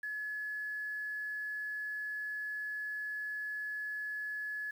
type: tone with quantisation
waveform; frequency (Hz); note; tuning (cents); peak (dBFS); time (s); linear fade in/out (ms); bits
sine; 1703; G#6; +43; -36; 0.03-4.71; 5; 10
effects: none